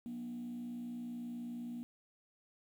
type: tone with frequency modulation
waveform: sine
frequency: 240 Hz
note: B3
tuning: 49 cents flat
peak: -39 dBFS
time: 0.06-1.83 s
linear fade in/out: 0 ms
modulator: 59.5 Hz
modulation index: 0.4
effects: tanh soft clip ceiling -37 dBFS + 11-bit